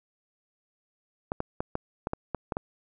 clicks, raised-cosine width 1 ms, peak -15 dBFS, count 9, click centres 1.319 / 1.404 / 1.605 / 1.754 / 2.071 / 2.134 / 2.347 / 2.522 / 2.569 s, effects none

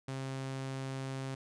sawtooth tone, 133.6 Hz, C3, 36 cents sharp, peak -33 dBFS, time 0.08-1.35 s, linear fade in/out 5 ms, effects resampled to 22050 Hz

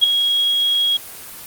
sine tone with ADSR envelope, 3300 Hz, G#7, 12 cents flat, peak -5 dBFS, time 0.01-0.97 s, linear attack 29 ms, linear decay 3 ms, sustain -9 dB, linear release 5 ms, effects white hiss -35 dBFS RMS until 1.46 s + Opus 24 kbps

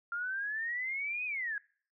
sine exponential two-way sweep, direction up then down, 1385 to 2537 to 1618 Hz, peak -33 dBFS, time 0.12-1.58 s, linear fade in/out 2 ms, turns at 1.25 s, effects noise-tail reverb RT60 0.5 s tail -24 dB re dry

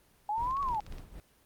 sine linear two-way sweep, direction up then down, 819 to 1140 to 819 Hz, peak -29 dBFS, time 0.29-0.8 s, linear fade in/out 2 ms, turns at 0.61 s
brown noise with tremolo, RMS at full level -41 dBFS, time 0.38-1.2 s, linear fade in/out 0 ms, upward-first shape sine, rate 3.9 Hz, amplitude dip 70%
click train, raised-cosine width 0.2 ms, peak -32 dBFS, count 9, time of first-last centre 0.51-0.983 s, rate 16.9 Hz
effects pink hiss -65 dBFS RMS until 1.45 s + Opus 24 kbps

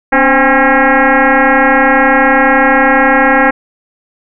sine tone with frequency modulation, 554 Hz, C#5, 1 cent flat, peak -5 dBFS, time 0.12-3.51 s, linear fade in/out 10 ms, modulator 269 Hz, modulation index 5.5, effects none

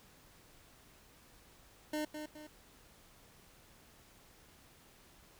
25% pulse tone with echo, 303.8 Hz, D#4, 41 cents flat, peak -31 dBFS, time 1.93-2.05 s, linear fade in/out 5 ms, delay 210 ms, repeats 2, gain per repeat -7 dB, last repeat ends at 2.47 s, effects pink hiss -62 dBFS RMS until 5.39 s

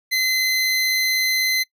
25% pulse tone, 2049 Hz, C7, 37 cents flat, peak -14 dBFS, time 0.11-1.64 s, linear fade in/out 20 ms, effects noise-tail reverb RT60 0.1 s tail -25 dB re dry

